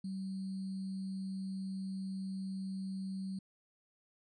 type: tone with sample-and-hold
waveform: sine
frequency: 191.1 Hz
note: G3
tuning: 44 cents flat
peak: -37 dBFS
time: 0.04-3.39 s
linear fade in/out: 5 ms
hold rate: 4410 Hz
effects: resampled to 22050 Hz